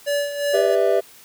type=tone with tremolo; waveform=square; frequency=575 Hz; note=D5; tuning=37 cents flat; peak=-19 dBFS; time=0.06-0.76 s; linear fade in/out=20 ms; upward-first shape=sine; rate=2.8 Hz; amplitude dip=65%
type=chord; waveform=triangle; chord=E minor seventh; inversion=first; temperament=just; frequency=395.6 / 494.4 / 593.3 / 659.3 Hz; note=G4 / B4 / D5 / E5; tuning=+16 / +2 / +18 / 0 cents; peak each=-18 / -20 / -21 / -18 dBFS; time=0.53-1.01 s; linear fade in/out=20 ms
effects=white hiss -47 dBFS RMS until 1.24 s + high-pass 80 Hz 12 dB/octave